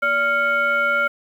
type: tone with frequency modulation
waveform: sine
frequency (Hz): 1394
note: F6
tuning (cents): -4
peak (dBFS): -16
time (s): 0.02-1.08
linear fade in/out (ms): 10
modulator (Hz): 816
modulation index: 0.78
effects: 8-bit